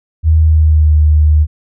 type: tone with pitch glide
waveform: sine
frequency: 79.4 to 76.21 Hz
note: D#2 to D#2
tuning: +36 to -35 cents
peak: -5 dBFS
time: 0.23-1.47 s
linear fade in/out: 50 ms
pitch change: -71 cents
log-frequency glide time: 0.37-0.96 s
effects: none